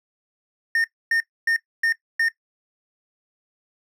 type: tone bursts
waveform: triangle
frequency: 1827 Hz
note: A#6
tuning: 35 cents flat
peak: -16 dBFS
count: 5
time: 0.75-2.285 s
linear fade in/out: 2 ms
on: 91 ms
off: 270 ms
effects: noise-tail reverb RT60 0.1 s tail -17 dB re dry